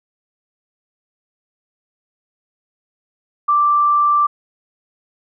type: tone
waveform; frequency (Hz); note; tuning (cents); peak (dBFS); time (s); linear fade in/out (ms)
sine; 1174.7; D6; 0; -11; 3.48-4.27; 10
effects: none